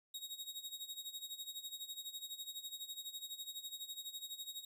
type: tone with tremolo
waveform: sawtooth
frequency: 3775 Hz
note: A#7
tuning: 21 cents sharp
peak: -39 dBFS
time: 0.14-4.65 s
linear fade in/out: 5 ms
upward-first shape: sine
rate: 12 Hz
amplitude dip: 80%
effects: 13-bit